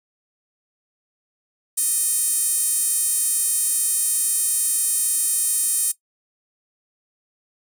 sawtooth tone with high-pass filter, 622.3 Hz, D#5, in tune, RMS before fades -21 dBFS, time 1.77-5.92 s, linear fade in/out 10 ms, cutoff 9100 Hz, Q 3.9, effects noise-tail reverb RT60 0.1 s tail -17 dB re dry

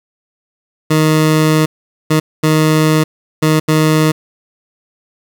20% pulse tone bursts at uneven times, 156 Hz, D#3, 5 cents sharp, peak -4 dBFS, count 5, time 0.9-1.66 / 2.1-2.2 / 2.43-3.04 / 3.42-3.6 / 3.68-4.12 s, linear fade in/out 10 ms, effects 7-bit

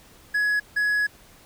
triangle tone pair in turn, 1681 / 1681 Hz, G#6 / G#6, +20 / +20 cents, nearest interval unison, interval 0 cents, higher neither, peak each -18 / -18 dBFS, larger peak neither, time 0.34-0.6 / 0.76-1.07 s, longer second, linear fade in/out 10 ms, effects pink hiss -52 dBFS RMS until 1.45 s

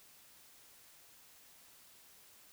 silence, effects white hiss -61 dBFS RMS until 2.52 s

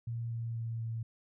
sine tone with pitch steps, 116.54 / 115.6 / 114.67 / 113.75 Hz, A#2 / A#2 / A#2 / A#2, 0 / -14 / -28 / -42 cents, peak -34 dBFS, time 0.07-1.03 s, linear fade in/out 5 ms, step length 240 ms, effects none

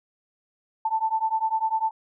sine beating tone pair, 880 / 890 Hz, A5 / A5, 0 / +20 cents, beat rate 10 Hz, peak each -25 dBFS, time 0.85-1.91 s, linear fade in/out 5 ms, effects none

